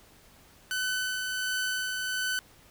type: tone with tremolo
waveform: sawtooth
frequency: 1508 Hz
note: F#6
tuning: 32 cents sharp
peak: -24 dBFS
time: 0.71-2.39 s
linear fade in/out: 0 ms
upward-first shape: sine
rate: 1.4 Hz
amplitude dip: 30%
effects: pink hiss -57 dBFS RMS until 2.7 s